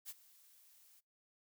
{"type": "noise with ADSR envelope", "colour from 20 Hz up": "blue", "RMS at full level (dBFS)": -45, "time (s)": [0.05, 1.01], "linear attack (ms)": 46, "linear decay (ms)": 34, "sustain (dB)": -20, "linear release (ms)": 25, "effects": ["noise-tail reverb RT60 0.2 s tail -23 dB re dry"]}